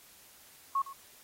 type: tone with echo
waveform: sine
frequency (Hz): 1096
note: C#6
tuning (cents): -20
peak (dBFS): -26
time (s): 0.75-0.82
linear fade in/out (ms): 5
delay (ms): 110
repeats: 1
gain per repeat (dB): -15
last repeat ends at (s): 0.93
effects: white hiss -57 dBFS RMS until 1.23 s + AAC 48 kbps